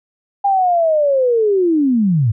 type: linear sweep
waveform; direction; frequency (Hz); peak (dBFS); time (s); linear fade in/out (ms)
sine; down; 809 to 100; -11; 0.44-2.32; 10
effects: none